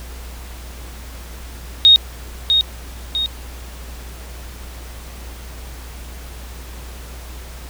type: tone with echo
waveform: sine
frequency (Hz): 3729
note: A#7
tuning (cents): 0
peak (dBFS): -5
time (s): 1.85-1.96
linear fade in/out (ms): 0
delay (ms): 650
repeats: 2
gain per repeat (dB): -6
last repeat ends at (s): 3.26
effects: added 60 Hz sine -32 dBFS peak until 7.69 s + pink hiss -39 dBFS RMS until 7.69 s